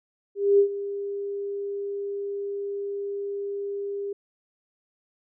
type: tone with ADSR envelope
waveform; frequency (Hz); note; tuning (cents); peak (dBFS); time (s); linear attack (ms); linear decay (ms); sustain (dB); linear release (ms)
sine; 401.5; G4; +41; -13; 0.35-4.13; 240; 90; -15; 5
effects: none